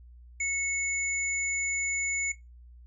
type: tone pair together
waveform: sine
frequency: 2200 / 6985 Hz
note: C#7 / A8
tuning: -14 / -14 cents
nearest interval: octave + minor sixth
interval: 2000 cents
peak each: -28 / -33 dBFS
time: 0.4-2.32 s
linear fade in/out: 5 ms
effects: noise-tail reverb RT60 0.2 s tail -17 dB re dry + added 60 Hz sine -48 dBFS peak until 2.86 s